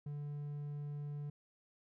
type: tone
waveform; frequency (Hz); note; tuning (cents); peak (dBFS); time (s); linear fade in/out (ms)
triangle; 145.9; D3; -11; -38; 0.06-1.3; 5
effects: none